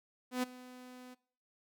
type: tone with ADSR envelope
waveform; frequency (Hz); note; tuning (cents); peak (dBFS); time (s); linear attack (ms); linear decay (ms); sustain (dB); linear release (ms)
sawtooth; 251.4; B3; +31; -26; 0.31-1.15; 120; 14; -20; 19
effects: noise-tail reverb RT60 0.6 s tail -23 dB re dry